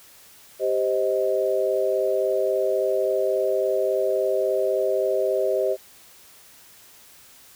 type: chord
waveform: sine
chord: C minor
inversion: second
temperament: equal with one note detuned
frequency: 392 / 523.3 / 626.9 Hz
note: G4 / C5 / Eb5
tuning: 0 / 0 / +13 cents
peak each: -24 dBFS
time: 0.59-5.77 s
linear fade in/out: 50 ms
effects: white hiss -50 dBFS RMS until 7.55 s